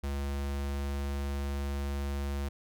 square tone, 70.1 Hz, C#2, 20 cents sharp, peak -32 dBFS, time 0.03-2.49 s, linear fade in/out 10 ms, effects none

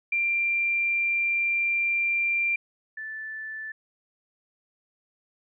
sine tone pair in turn, 2373 / 1754.8 Hz, D7 / A6, +17 / -5 cents, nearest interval perfect fourth, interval 522 cents, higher first, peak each -22 / -33 dBFS, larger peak first, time 0.12-2.56 / 2.97-3.72 s, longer first, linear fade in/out 5 ms, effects none

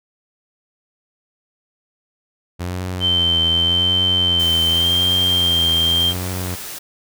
sawtooth tone with vibrato, 87.31 Hz, F2, in tune, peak -19 dBFS, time 2.59-6.56 s, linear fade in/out 20 ms, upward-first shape sine, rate 0.87 Hz, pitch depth 88 cents each way
sine tone with pitch glide, 3104 to 3175 Hz, G7 to G7, -18 to +21 cents, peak -14 dBFS, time 3-6.14 s, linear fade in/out 50 ms, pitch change +39 cents, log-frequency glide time 4.68-4.89 s
white noise, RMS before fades -31 dBFS, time 4.39-6.79 s, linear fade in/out 10 ms
effects none

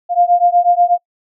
sine beating tone pair, 698.5 / 706.7 Hz, F5 / F5, 0 / +20 cents, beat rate 8.2 Hz, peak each -12 dBFS, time 0.09-0.98 s, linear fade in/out 50 ms, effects noise-tail reverb RT60 0.1 s tail -25 dB re dry

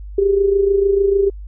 sine tone with amplitude modulation, 396.2 Hz, G4, 18 cents sharp, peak -9 dBFS, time 0.18-1.3 s, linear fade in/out 5 ms, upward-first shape sine, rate 26.7 Hz, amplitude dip 60%, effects added 50 Hz sine -29 dBFS peak until 1.47 s

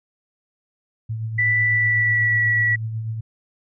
sine tone with tremolo, 111.4 Hz, A2, 22 cents sharp, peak -22 dBFS, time 1.09-3.21 s, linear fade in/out 10 ms, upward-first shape triangle, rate 8.1 Hz, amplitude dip 45%
sine tone with pitch glide, 1975.5 to 1939.3 Hz, B6 to B6, 0 to -32 cents, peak -16 dBFS, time 1.38-2.76 s, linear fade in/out 10 ms, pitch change -32 cents, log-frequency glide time 1.62-2.44 s
effects none

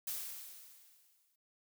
blue noise with exponential decay, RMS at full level -38 dBFS, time 0.07-1.36 s, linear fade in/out 5 ms, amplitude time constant 280 ms, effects none

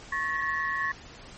sine tone cluster, 1096 / 1743 / 1901 Hz, C#6 / A6 / A#6, -20 / -17 / +33 cents, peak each -31 dBFS, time 0.12-0.92 s, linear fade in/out 5 ms, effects pink hiss -47 dBFS RMS until 1.37 s + MP3 32 kbps

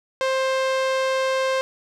sawtooth tone with low-pass filter, 527 Hz, C5, 12 cents sharp, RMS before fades -22 dBFS, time 0.21-1.61 s, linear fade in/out 0 ms, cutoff 5800 Hz, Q 0.58, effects none

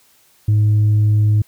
sine tone with tanh clipping, 105.8 Hz, G#2, 33 cents sharp, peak -11 dBFS, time 0.48-1.42 s, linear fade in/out 5 ms, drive 1 dB, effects white hiss -54 dBFS RMS until 1.47 s

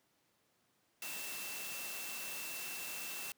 sine tone in noise, 2678 Hz, E7, 27 cents sharp, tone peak -47 dBFS, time 1.02-3.32 s, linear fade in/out 2 ms, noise white, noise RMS -44 dBFS, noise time 1.02-3.32 s, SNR -6 dB, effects pink hiss -75 dBFS RMS until 3.37 s + high-pass 150 Hz 12 dB/octave

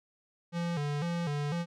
square tone with vibrato, 158 Hz, D#3, 27 cents sharp, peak -31 dBFS, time 0.52-1.66 s, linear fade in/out 50 ms, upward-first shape square, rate 2 Hz, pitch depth 140 cents each way, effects low-pass 6000 Hz 12 dB/octave

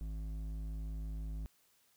sine tone with hard clipping, 53 Hz, G#1, 36 cents sharp, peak -40 dBFS, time 0.01-1.46 s, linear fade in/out 0 ms, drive 9 dB, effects white hiss -71 dBFS RMS until 1.96 s

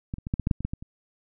clicks, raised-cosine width 5 ms, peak -18 / -26 / -20 / -12 / -15 / -11 / -8 / -21 / -15 / -18 / -27 dBFS, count 11, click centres 0.139 / 0.184 / 0.269 / 0.339 / 0.397 / 0.471 / 0.512 / 0.606 / 0.65 / 0.735 / 0.825 s, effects none

